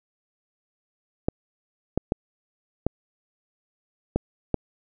clicks, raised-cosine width 2 ms, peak -8 dBFS, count 6, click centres 1.285 / 1.976 / 2.121 / 2.866 / 4.16 / 4.543 s, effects none

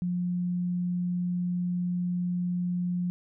sine tone, 177.7 Hz, F3, 30 cents sharp, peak -26 dBFS, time 0.02-3.1 s, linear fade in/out 0 ms, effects none

